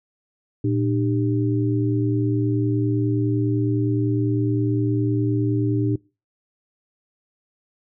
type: tone cluster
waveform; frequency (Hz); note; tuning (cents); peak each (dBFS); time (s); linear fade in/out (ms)
sine; 115.7 / 301.8 / 391.6; A#2 / D4 / G4; -13 / +47 / -2; -21 / -22 / -28; 0.64-5.96; 5
effects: noise-tail reverb RT60 0.3 s tail -23 dB re dry